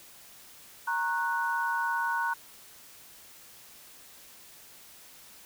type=chord; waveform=sine; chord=F# major; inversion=first; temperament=equal with one note detuned; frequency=932.3 / 1089.7 / 1480 Hz; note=A#5 / C#6 / F#6; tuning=0 / -30 / 0 cents; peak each=-30 / -35 / -30 dBFS; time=0.87-2.34 s; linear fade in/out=10 ms; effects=white hiss -52 dBFS RMS until 5.45 s